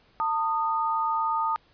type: tone pair together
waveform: sine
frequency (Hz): 898 / 1235.5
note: A5 / D#6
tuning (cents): +35 / -13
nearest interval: tritone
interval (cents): 552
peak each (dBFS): -26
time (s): 0.2-1.56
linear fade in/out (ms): 0
effects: pink hiss -61 dBFS RMS until 1.73 s + resampled to 11025 Hz